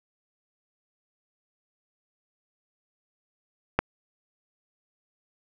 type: click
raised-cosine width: 0.5 ms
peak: -5 dBFS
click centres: 3.79 s
effects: none